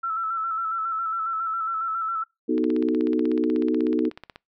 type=tone with vibrato; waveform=sine; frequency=1329 Hz; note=E6; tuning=14 cents sharp; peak=-24 dBFS; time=0.03-2.24 s; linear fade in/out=10 ms; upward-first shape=square; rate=7.3 Hz; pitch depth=32 cents each way
type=chord; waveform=sine; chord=B dominant seventh; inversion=none; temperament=equal; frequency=246.9 / 311.1 / 370 / 440 Hz; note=B3 / D#4 / F#4 / A4; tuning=0 / 0 / 0 / 0 cents; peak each=-25 / -23 / -27 / -27 dBFS; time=2.48-4.1 s; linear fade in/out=20 ms
type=click train; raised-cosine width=0.3 ms; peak=-23 dBFS; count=30; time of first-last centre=2.58-4.359 s; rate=16.3 Hz
effects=noise-tail reverb RT60 0.2 s tail -26 dB re dry